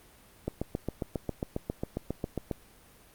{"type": "click train", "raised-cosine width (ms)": 2, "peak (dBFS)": -17, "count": 16, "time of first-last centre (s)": [0.48, 2.513], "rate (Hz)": 7.38, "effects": ["pink hiss -57 dBFS RMS until 3.14 s", "Opus 32 kbps"]}